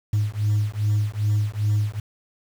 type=beating tone pair; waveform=sine; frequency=103.83 / 106.33 Hz; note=G#2 / G#2; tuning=0 / +41 cents; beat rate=2.5 Hz; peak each=-21 dBFS; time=0.13-2 s; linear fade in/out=5 ms; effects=tanh soft clip ceiling -15 dBFS + 7-bit